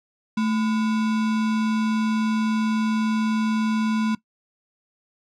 sine tone with sample-and-hold, 219.1 Hz, A3, 7 cents flat, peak -19 dBFS, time 0.37-4.15 s, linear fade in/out 5 ms, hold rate 1225 Hz, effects noise-tail reverb RT60 0.1 s tail -19 dB re dry + low-pass 5000 Hz 12 dB/octave

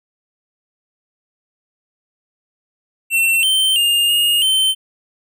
square tone with pitch steps, 2703 / 3108 / 2818 / 2850 / 3092 Hz, E7 / G7 / F7 / F7 / G7, +43 / -16 / +15 / +34 / -24 cents, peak -13 dBFS, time 3.1-4.75 s, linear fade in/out 50 ms, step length 330 ms, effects none

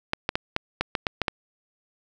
clicks, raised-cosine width 0.3 ms, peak -7 dBFS, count 9, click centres 0.134 / 0.291 / 0.355 / 0.564 / 0.81 / 0.952 / 1.068 / 1.217 / 1.282 s, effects none

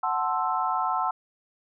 sine chord, F# half-diminished seventh, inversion none, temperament equal, 740 / 880 / 1046.5 / 1318.5 Hz, F#5 / A5 / C6 / E6, 0 / 0 / 0 / 0 cents, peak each -29 dBFS, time 0.03-1.11 s, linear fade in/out 5 ms, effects none

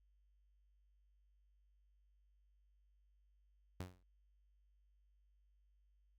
sawtooth tone with exponential decay, 91 Hz, F#2, 28 cents flat, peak -37 dBFS, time 3.8-4.03 s, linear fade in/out 0 ms, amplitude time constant 48 ms, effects added 50 Hz sine -70 dBFS peak until 6.18 s

